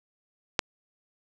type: click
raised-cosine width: 0.2 ms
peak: -4 dBFS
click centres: 0.592 s
effects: none